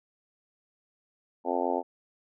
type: harmonic tone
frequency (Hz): 87.9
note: F2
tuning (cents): +12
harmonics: 3 / 4 / 5 / 6 / 7 / 8 / 9 / 10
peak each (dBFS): -34 / -34 / -34 / -34 / -34 / -34 / -34 / -34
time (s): 1.44-1.83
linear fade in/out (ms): 50
effects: none